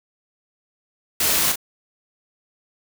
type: noise with echo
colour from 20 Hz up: white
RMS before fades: -20 dBFS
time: 1.2-1.52 s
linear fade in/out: 5 ms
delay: 38 ms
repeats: 1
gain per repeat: -6 dB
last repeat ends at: 1.558 s
effects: none